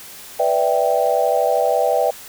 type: chord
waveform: sine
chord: E minor seventh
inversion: second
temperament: equal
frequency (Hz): 493.9 / 587.3 / 659.3 / 784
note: B4 / D5 / E5 / G5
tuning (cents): 0 / 0 / 0 / 0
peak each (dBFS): -20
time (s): 0.39-2.11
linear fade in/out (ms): 10
effects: white hiss -38 dBFS RMS until 2.28 s